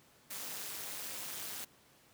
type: noise with amplitude modulation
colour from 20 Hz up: white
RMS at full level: -39 dBFS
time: 0.3-1.65 s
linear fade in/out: 10 ms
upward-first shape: sine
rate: 207 Hz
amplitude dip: 85%
effects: pink hiss -64 dBFS RMS until 2.13 s + high-pass 100 Hz 12 dB/octave